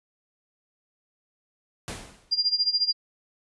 pink noise with exponential decay, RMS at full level -32 dBFS, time 1.88-2.39 s, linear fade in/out 0 ms, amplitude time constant 110 ms
sine tone with tremolo, 4800 Hz, D8, 37 cents sharp, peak -18 dBFS, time 2.31-2.93 s, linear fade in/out 20 ms, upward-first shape sine, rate 14 Hz, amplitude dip 85%
effects resampled to 24000 Hz

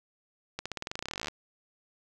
accelerating click train, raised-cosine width 0.2 ms, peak -17 dBFS, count 23, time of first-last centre 0.59-1.283 s, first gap 66 ms, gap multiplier 0.92, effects none

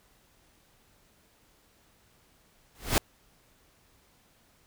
pink noise with exponential growth, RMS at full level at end -19 dBFS, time 2.75-2.98 s, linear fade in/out 0 ms, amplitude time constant 48 ms, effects pink hiss -64 dBFS RMS until 4.66 s

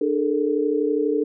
sine tone cluster, 298.4 / 421.3 / 453.5 Hz, D4 / G#4 / A#4, +28 / +25 / -48 cents, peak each -23 dBFS, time 0.01-1.24 s, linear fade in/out 5 ms, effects none

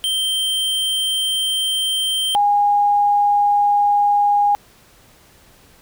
square / sine tone pair in turn, 3136 / 819.2 Hz, G7 / G#5, 0 / -24 cents, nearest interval octave + major seventh, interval 2324 cents, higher first, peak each -18 / -12 dBFS, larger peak second, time 0.04-2.35 / 2.35-4.55 s, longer first, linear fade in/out 0 ms, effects pink hiss -50 dBFS RMS until 5.81 s

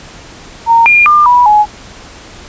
sine tone with pitch steps, 922 / 2410 / 1199 / 978 / 841 Hz, A#5 / D7 / D6 / B5 / G#5, -19 / +44 / +36 / -17 / +22 cents, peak -3 dBFS, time 0.66-1.66 s, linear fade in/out 50 ms, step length 200 ms, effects pink hiss -33 dBFS RMS until 2.48 s + resampled to 16000 Hz

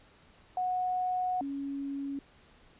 sine tone pair in turn, 733 / 278.3 Hz, F#5 / C#4, -16 / +7 cents, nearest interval octave + perfect fourth, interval 1677 cents, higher first, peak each -28 / -33 dBFS, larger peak first, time 0.57-1.41 / 1.41-2.19 s, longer first, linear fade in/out 2 ms, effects pink hiss -60 dBFS RMS until 2.79 s + resampled to 8000 Hz

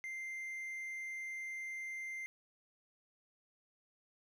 triangle tone, 2090 Hz, C7, 2 cents flat, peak -39 dBFS, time 0.04-2.26 s, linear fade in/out 0 ms, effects none

